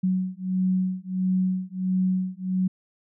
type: beating tone pair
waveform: sine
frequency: 185 / 186.5 Hz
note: F#3 / F#3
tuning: 0 / +14 cents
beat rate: 1.5 Hz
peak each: -25 dBFS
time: 0.03-2.68 s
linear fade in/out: 10 ms
effects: none

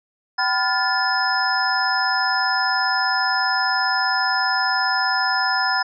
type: tone cluster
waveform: sine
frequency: 767 / 1002 / 1415 / 1741 / 5140 Hz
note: G5 / B5 / F6 / A6 / E8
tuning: -38 / +25 / +22 / -19 / -45 cents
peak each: -24 dBFS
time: 0.38-5.83 s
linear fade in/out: 10 ms
effects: none

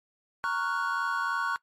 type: chord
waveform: triangle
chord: Gb major seventh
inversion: first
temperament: equal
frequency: 932.3 / 1108.7 / 1396.9 / 1480 Hz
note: Bb5 / Db6 / F6 / Gb6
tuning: 0 / 0 / 0 / 0 cents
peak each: -33 / -29 / -33 / -29 dBFS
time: 0.44-1.56 s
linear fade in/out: 0 ms
effects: noise-tail reverb RT60 0.1 s tail -21 dB re dry + MP3 64 kbps

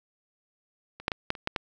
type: clicks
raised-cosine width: 0.3 ms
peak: -26 / -9 / -13 / -9 / -26 / -11 / -11 dBFS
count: 7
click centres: 1 / 1.081 / 1.118 / 1.304 / 1.352 / 1.474 / 1.562 s
effects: none

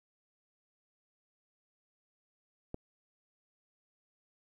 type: click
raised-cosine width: 2 ms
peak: -25 dBFS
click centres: 2.744 s
effects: 11-bit

